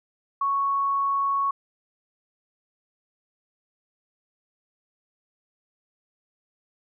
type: tone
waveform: sine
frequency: 1108.7 Hz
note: C#6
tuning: in tune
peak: -21 dBFS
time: 0.41-1.51 s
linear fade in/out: 5 ms
effects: none